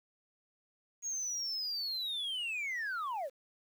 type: linear sweep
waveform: sine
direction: down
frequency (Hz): 6645 to 490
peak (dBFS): -32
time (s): 1.02-3.3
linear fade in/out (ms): 50
effects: tanh soft clip ceiling -33 dBFS + 10-bit